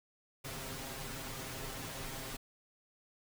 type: noise with comb filter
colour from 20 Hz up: pink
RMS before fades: -43 dBFS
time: 0.44-2.37 s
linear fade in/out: 10 ms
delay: 7.5 ms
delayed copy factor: +0.9
effects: none